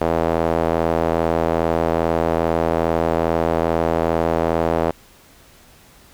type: tone with band-pass filter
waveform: sawtooth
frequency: 82.41 Hz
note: E2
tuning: in tune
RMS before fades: -19 dBFS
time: 0.01-4.91 s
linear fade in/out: 5 ms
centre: 600 Hz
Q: 1.5
effects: pink hiss -49 dBFS RMS until 6.13 s